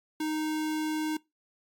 square tone, 310 Hz, D#4, 6 cents flat, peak -29 dBFS, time 0.2-1.17 s, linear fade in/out 5 ms, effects noise-tail reverb RT60 0.2 s tail -22 dB re dry + MP3 96 kbps

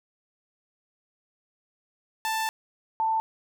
sawtooth / sine tone pair in turn, 884 / 888.2 Hz, A5 / A5, +8 / +16 cents, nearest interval unison, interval 8 cents, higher second, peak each -22 dBFS, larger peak neither, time 2.25-2.49 / 3-3.2 s, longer first, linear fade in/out 0 ms, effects none

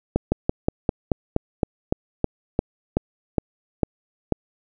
slowing click train, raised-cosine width 2 ms, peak -5 dBFS, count 15, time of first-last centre 0.16-4.323 s, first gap 160 ms, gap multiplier 1.09, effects none

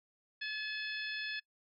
harmonic tone, 859 Hz, A5, 42 cents flat, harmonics 2 / 3 / 4 / 5 / 6, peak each -39 / -43 / -45 / -47 / -49 dBFS, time 0.41-1.4 s, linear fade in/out 10 ms, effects noise-tail reverb RT60 0.1 s tail -24 dB re dry

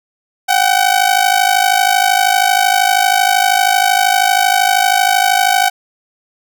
sawtooth ring-modulated tone, 757 Hz, F#5, 39 cents sharp, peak -3 dBFS, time 0.48-5.7 s, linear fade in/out 20 ms, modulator 26.4 Hz, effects none

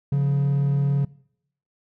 triangle tone pair together, 140 / 177.78 Hz, C#3 / F3, +18 / +31 cents, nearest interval major third, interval 413 cents, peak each -16 / -27 dBFS, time 0.12-1.05 s, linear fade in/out 5 ms, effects noise-tail reverb RT60 0.7 s tail -23 dB re dry + tanh soft clip ceiling -10 dBFS

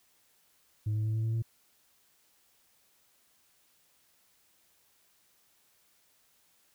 sine tone with pitch steps, 106.5 / 107.92 / 109.37 / 110.83 / 112.31 / 113.81 Hz, G#2 / A2 / A2 / A2 / A2 / A#2, +44 / -33 / -10 / +13 / +36 / -41 cents, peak -25 dBFS, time 0.86-1.424 s, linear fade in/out 10 ms, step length 94 ms, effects tanh soft clip ceiling -27 dBFS + white hiss -68 dBFS RMS until 6.74 s

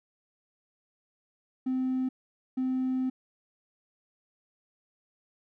triangle tone bursts at uneven times, 258.4 Hz, C4, 21 cents flat, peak -23 dBFS, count 2, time 1.66-2.09 / 2.57-3.1 s, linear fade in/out 10 ms, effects tanh soft clip ceiling -22 dBFS

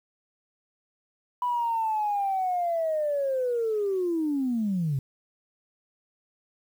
sine linear sweep, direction down, 991 to 128.7 Hz, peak -23 dBFS, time 1.42-4.99 s, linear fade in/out 2 ms, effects tanh soft clip ceiling -19 dBFS + 9-bit

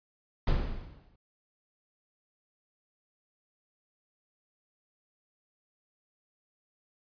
brown noise with exponential decay, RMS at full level -23 dBFS, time 0.47-1.16 s, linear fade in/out 5 ms, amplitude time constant 150 ms, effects resampled to 11025 Hz

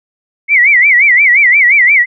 sine tone with vibrato, 2122 Hz, C7, 24 cents sharp, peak -4 dBFS, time 0.48-2.06 s, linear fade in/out 50 ms, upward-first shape sine, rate 5.7 Hz, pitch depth 180 cents each way, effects none

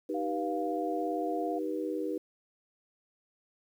sine chord, Eb augmented, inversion none, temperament just, 311.1 / 388.9 / 486.1 Hz, Eb4 / G4 / B4, 0 / -14 / -28 cents, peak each -34 / -36 / -36 dBFS, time 0.09-2.18 s, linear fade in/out 5 ms
sine tone with vibrato, 698.5 Hz, F5, in tune, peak -34 dBFS, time 0.14-1.59 s, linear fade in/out 10 ms, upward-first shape sine, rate 14 Hz, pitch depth 11 cents each way
effects 10-bit

